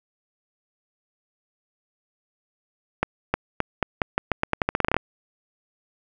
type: accelerating click train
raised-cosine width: 0.5 ms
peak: -5 dBFS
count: 18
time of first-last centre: 3.03-4.966 s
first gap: 310 ms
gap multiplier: 0.85
effects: none